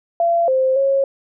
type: tone with pitch steps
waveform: sine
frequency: 681 / 523 / 546 Hz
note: F5 / C5 / C#5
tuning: -44 / -1 / -26 cents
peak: -13 dBFS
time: 0.2-1.04 s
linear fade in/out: 2 ms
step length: 280 ms
effects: none